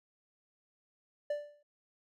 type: tone with exponential decay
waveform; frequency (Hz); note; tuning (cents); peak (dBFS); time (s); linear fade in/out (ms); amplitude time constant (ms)
triangle; 587.3; D5; 0; -27; 1.3-1.63; 5; 70
effects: none